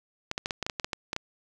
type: clicks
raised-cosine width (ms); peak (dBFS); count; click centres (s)
0.2; -13; 12; 0.314 / 0.379 / 0.459 / 0.508 / 0.627 / 0.665 / 0.698 / 0.798 / 0.845 / 0.932 / 1.131 / 1.164
effects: none

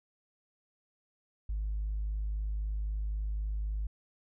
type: tone with tanh clipping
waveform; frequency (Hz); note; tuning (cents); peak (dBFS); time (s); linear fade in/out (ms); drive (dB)
triangle; 51.91; G#1; 0; -31; 1.49-3.87; 5; 5
effects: none

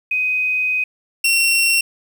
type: tone pair in turn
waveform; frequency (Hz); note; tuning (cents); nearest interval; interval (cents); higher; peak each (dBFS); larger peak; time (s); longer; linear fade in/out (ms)
sine / sawtooth; 2508 / 2727; D#7 / F7; +13 / -42; minor second; 145; second; -16 / -10; second; 0.11-0.84 / 1.24-1.81; first; 5
effects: 8-bit

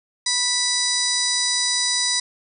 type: harmonic tone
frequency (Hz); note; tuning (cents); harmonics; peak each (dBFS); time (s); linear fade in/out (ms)
985; B5; -5; 1 / 2 / 4 / 5 / 6 / 7 / 8 / 9; -35 / -29 / -24 / -24 / -26 / -34 / -32 / -27; 0.26-2.2; 5
effects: none

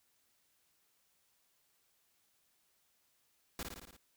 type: noise with echo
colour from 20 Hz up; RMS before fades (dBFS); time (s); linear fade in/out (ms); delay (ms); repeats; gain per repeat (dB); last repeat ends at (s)
pink; -41; 3.59-3.63; 2; 56; 6; -3; 3.966
effects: white hiss -75 dBFS RMS until 4.16 s

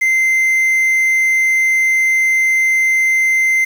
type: tone with quantisation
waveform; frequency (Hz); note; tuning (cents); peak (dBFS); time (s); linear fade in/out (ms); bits
triangle; 2078; C7; -12; -9; 0.01-3.65; 10; 6
effects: none

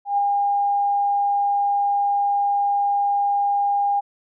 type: tone with ADSR envelope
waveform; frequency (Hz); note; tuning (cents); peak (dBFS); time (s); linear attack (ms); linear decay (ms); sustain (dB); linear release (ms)
sine; 808; G#5; -48; -15; 0.05-4.01; 130; 7; -2; 21
effects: none

